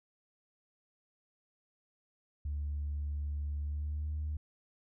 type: tone with pitch glide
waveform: sine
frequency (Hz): 73 to 75.79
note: D2 to D#2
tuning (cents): -10 to -45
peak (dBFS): -32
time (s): 2.45-4.37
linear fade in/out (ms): 5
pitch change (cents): +65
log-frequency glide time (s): 3.6-4.09
effects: tanh soft clip ceiling -30 dBFS